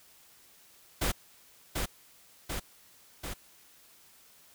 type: noise with echo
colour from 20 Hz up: pink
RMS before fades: -29 dBFS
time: 1.01-1.12 s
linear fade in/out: 10 ms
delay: 740 ms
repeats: 3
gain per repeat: -3 dB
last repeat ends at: 3.34 s
effects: white hiss -59 dBFS RMS until 4.54 s